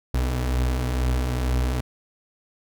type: beating tone pair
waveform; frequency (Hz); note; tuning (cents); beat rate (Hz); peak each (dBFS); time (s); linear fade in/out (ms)
35% pulse; 60.7 / 62.8; B1 / B1; -29 / +30; 2.1; -29 / -20; 0.14-1.81; 5
effects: none